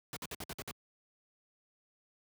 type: noise bursts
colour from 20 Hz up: pink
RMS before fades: -41 dBFS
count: 7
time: 0.13-0.711 s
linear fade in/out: 0 ms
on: 35 ms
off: 56 ms
effects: high-pass 80 Hz 12 dB/octave